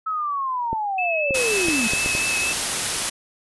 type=linear sweep; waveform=sine; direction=down; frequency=1304 to 208.7 Hz; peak=-22 dBFS; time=0.06-1.88 s; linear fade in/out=10 ms
type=clicks; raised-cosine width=2 ms; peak=-14 dBFS; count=6; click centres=0.73 / 1.308 / 1.685 / 1.935 / 2.061 / 2.151 s
type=tone with vibrato; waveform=sine; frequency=2600 Hz; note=E7; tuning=24 cents flat; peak=-22 dBFS; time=0.98-2.53 s; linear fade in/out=5 ms; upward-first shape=triangle; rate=4.1 Hz; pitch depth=27 cents each way
type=low-pass noise; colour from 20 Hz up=white; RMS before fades=-26 dBFS; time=1.34-3.1 s; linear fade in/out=10 ms; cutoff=11000 Hz; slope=96 dB/octave
effects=none